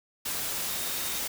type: tone in noise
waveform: sine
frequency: 3698 Hz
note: A#7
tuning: 15 cents flat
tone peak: -42 dBFS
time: 0.69-1.2 s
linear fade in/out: 10 ms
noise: white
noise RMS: -32 dBFS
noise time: 0.25-1.28 s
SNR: -13 dB
effects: none